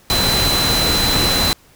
sine tone in noise, 4031 Hz, B7, 35 cents sharp, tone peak -17 dBFS, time 0.1-1.53 s, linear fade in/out 0 ms, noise pink, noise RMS -18 dBFS, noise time 0.1-1.53 s, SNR -2 dB, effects pink hiss -50 dBFS RMS until 1.75 s

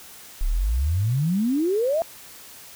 sine exponential sweep, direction up, 31.68 to 686 Hz, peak -19 dBFS, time 0.41-2.02 s, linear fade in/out 0 ms, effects white hiss -44 dBFS RMS until 2.75 s

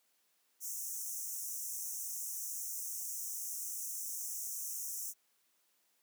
pink high-pass noise, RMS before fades -41 dBFS, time 0.6-5.14 s, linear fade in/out 50 ms, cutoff 5700 Hz, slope 96 dB/octave, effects white hiss -75 dBFS RMS until 6.02 s + high-pass 200 Hz 12 dB/octave

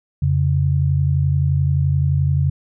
sine tone pair together, 87.8 / 139.37 Hz, F2 / C#3, +10 / +10 cents, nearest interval minor sixth, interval 800 cents, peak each -18 / -16 dBFS, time 0.22-2.5 s, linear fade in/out 5 ms, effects none

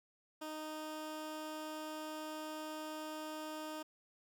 15% pulse tone, 309.6 Hz, D#4, 9 cents flat, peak -36 dBFS, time 0.41-3.83 s, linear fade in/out 10 ms, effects none

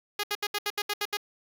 5% pulse tone bursts, 412.4 Hz, G#4, 12 cents flat, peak -16 dBFS, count 9, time 0.19-1.171 s, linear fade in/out 5 ms, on 45 ms, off 72 ms, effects none

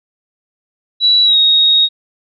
sine tone with pitch glide, 3928 to 3757 Hz, B7 to A#7, -10 to +13 cents, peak -7 dBFS, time 1-1.89 s, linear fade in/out 50 ms, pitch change -77 cents, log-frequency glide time 1.24-1.37 s, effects none

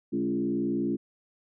sine tone with frequency modulation, 277.2 Hz, C#4, in tune, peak -25 dBFS, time 0.12-0.97 s, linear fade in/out 20 ms, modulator 60 Hz, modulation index 1.4, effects none

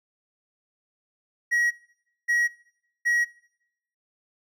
triangle tone bursts, 1906 Hz, A#6, 38 cents sharp, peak -18 dBFS, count 3, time 1.51-3.25 s, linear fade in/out 20 ms, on 200 ms, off 570 ms, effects noise-tail reverb RT60 0.8 s tail -24 dB re dry

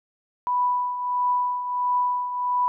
sine tone with tremolo, 987.8 Hz, B5, in tune, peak -18 dBFS, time 0.47-2.68 s, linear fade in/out 0 ms, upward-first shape triangle, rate 1.5 Hz, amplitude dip 65%, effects none

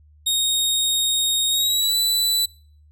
sawtooth tone with pitch glide, 3729 to 3974 Hz, A#7 to B7, 0 to +10 cents, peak -15 dBFS, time 0.26-2.46 s, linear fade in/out 10 ms, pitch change +110 cents, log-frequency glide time 1.5-1.96 s, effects noise-tail reverb RT60 0.5 s tail -23 dB re dry + added 75 Hz sine -49 dBFS peak until 2.91 s

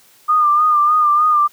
sine tone with vibrato, 1209 Hz, D6, 50 cents sharp, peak -10 dBFS, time 0.28-1.48 s, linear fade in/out 20 ms, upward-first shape sine, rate 3.3 Hz, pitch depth 46 cents each way, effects white hiss -50 dBFS RMS until 1.52 s + high-pass 80 Hz 12 dB/octave

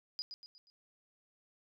sine tone with echo, 4933 Hz, D#8, 16 cents flat, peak -36 dBFS, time 0.19-0.22 s, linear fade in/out 0 ms, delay 120 ms, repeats 4, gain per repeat -7 dB, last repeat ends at 0.7 s, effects none

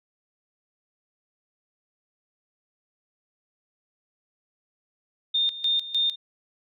sine tone with tremolo, 3637 Hz, A#7, 43 cents flat, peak -20 dBFS, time 5.34-6.16 s, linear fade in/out 10 ms, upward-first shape square, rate 3.3 Hz, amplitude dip 80%, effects none

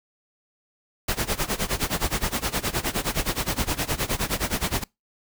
pink noise with tremolo, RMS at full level -23 dBFS, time 1.08-4.84 s, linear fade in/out 5 ms, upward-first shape sine, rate 9.6 Hz, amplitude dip 90%, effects noise-tail reverb RT60 0.2 s tail -25 dB re dry

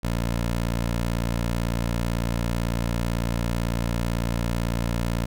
15% pulse tone, 58 Hz, A#1, 8 cents flat, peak -17 dBFS, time 0.03-5.26 s, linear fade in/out 10 ms, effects none

